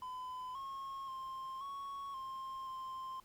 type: tone with pitch steps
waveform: triangle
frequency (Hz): 1011 / 1084 / 1056 / 1109 / 1059 / 1048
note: B5 / C#6 / C6 / C#6 / C6 / C6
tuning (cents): +40 / -39 / +16 / 0 / +21 / +2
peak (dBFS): -40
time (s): 0.02-3.2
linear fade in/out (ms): 2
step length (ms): 530
effects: pink hiss -67 dBFS RMS until 3.24 s